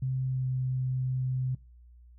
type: tone with pitch glide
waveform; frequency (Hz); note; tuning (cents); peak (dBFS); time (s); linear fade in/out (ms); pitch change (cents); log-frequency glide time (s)
sine; 130.5 to 128.93; C3 to C3; -4 to -25; -27; 0.02-1.55; 5; -21; 0.27-0.49
effects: noise-tail reverb RT60 0.3 s tail -23 dB re dry + added 60 Hz sine -51 dBFS peak until 2.18 s